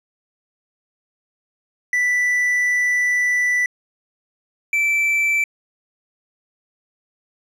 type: tone pair in turn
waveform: triangle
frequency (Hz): 1975.5 / 2328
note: B6 / D7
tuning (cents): 0 / -16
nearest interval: minor third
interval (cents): 284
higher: second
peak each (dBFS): -14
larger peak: neither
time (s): 1.93-3.66 / 4.73-5.44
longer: first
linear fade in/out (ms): 2
effects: resampled to 32000 Hz